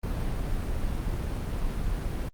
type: noise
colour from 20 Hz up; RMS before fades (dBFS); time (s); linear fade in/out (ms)
brown; -29; 0.03-2.29; 5
effects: Opus 32 kbps